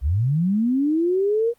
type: linear sweep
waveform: sine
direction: up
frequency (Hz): 58.7 to 478.6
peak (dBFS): -17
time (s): 0.01-1.54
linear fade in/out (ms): 50
effects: pink hiss -61 dBFS RMS until 1.58 s + Opus 32 kbps